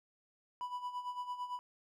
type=tone with tremolo; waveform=triangle; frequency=987.8 Hz; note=B5; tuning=in tune; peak=-34 dBFS; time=0.61-1.59 s; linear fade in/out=0 ms; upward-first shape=sine; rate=8.9 Hz; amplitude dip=70%; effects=none